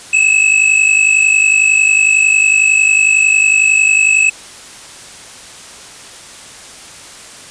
square tone pair together, 2581 / 2632 Hz, E7 / E7, -37 / -3 cents, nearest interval unison, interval 34 cents, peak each -10 / -13 dBFS, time 0.13-4.3 s, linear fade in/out 5 ms, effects white hiss -34 dBFS RMS until 7.5 s + resampled to 22050 Hz

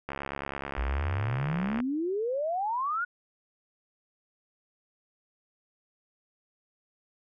click train, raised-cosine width 0.5 ms, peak -19 dBFS, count 120, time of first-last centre 0.09-1.802 s, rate 69.5 Hz
sine exponential sweep, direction up, 54 to 1480 Hz, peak -27 dBFS, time 0.77-3.05 s, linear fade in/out 10 ms
effects none

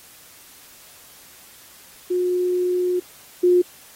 sine tone pair in turn, 360.3 / 357.4 Hz, F#4 / F4, -46 / +40 cents, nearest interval unison, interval 14 cents, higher first, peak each -18 / -12 dBFS, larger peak second, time 2.1-3 / 3.43-3.62 s, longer first, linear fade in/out 10 ms, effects white hiss -47 dBFS RMS until 3.95 s + AAC 48 kbps

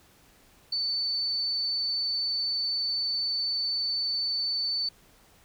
sine tone, 4512 Hz, C#8, 30 cents sharp, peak -26 dBFS, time 0.72-4.89 s, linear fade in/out 5 ms, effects pink hiss -59 dBFS RMS until 5.44 s

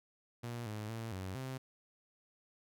sawtooth tone with pitch steps, 118.9 / 106.5 / 113.7 / 94 / 131 Hz, A#2 / G#2 / A#2 / F#2 / C3, +35 / +44 / -43 / +28 / +2 cents, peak -36 dBFS, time 0.43-1.58 s, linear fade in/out 10 ms, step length 230 ms, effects none

